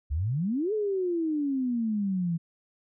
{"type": "exponential two-way sweep", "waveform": "sine", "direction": "up then down", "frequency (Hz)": [65.9, 438.3, 163.4], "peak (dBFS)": -25, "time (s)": [0.1, 2.38], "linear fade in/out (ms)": 20, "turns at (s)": 0.73, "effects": []}